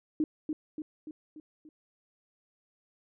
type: tone with echo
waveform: sine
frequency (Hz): 307.4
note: D#4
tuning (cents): -21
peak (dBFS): -24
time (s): 0.2-0.24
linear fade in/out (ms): 2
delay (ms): 290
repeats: 5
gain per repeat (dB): -5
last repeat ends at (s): 1.69
effects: none